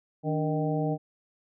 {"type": "harmonic tone with a mistuned harmonic", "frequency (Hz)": 155.56, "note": "D#3", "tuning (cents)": 0, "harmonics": [1, 2, 3, 4, 5], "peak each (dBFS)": [-28, -31, -33, -34, -35], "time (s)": [0.23, 0.98], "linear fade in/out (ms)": 50, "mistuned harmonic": 2, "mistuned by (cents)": -95, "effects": []}